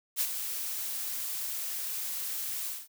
blue noise with ADSR envelope, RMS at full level -27 dBFS, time 0.16-2.88 s, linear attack 47 ms, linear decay 58 ms, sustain -8 dB, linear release 200 ms, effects none

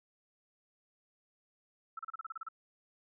sine tone bursts, 1319 Hz, E6, 1 cent sharp, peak -38 dBFS, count 10, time 1.97-2.487 s, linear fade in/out 5 ms, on 22 ms, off 33 ms, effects none

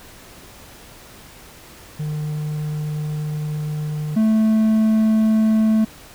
triangle tone pair in turn, 151.4 / 218.9 Hz, D#3 / A3, -47 / -9 cents, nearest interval tritone, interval 638 cents, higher second, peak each -20 / -11 dBFS, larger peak second, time 1.99-4.16 / 4.16-5.85 s, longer first, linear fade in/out 10 ms, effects pink hiss -43 dBFS RMS until 6.14 s

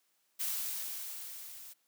blue noise with level ramp, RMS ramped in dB -34 to -50 dBFS, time 0.39-1.74 s, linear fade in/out 20 ms, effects white hiss -75 dBFS RMS until 1.87 s + high-pass 200 Hz 12 dB/octave

